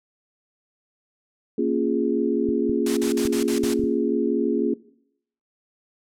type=chord; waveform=sine; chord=Bb minor seventh; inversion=none; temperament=equal; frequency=233.1 / 277.2 / 349.2 / 415.3 Hz; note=Bb3 / Db4 / F4 / Ab4; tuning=0 / 0 / 0 / 0 cents; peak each=-25 dBFS; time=1.58-4.74 s; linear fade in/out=5 ms
type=clicks; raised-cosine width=5 ms; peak=-22 dBFS; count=6; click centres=2.489 / 2.696 / 3.253 / 3.638 / 3.795 / 3.838 s
type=noise bursts; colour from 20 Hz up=white; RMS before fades=-30 dBFS; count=6; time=2.86-3.74 s; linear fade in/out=5 ms; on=110 ms; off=44 ms
effects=noise-tail reverb RT60 0.7 s tail -20 dB re dry + low-pass 10000 Hz 12 dB/octave